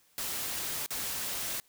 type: noise with dropouts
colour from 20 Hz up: white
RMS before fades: -35 dBFS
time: 0.18-1.6 s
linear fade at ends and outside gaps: 0 ms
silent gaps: 0.861-0.906 s
effects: white hiss -66 dBFS RMS until 1.68 s